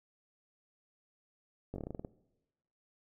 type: slowing click train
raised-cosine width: 2 ms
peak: -27 dBFS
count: 10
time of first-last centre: 1.74-2.048 s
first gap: 20 ms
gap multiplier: 1.13
effects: noise-tail reverb RT60 1.0 s tail -20 dB re dry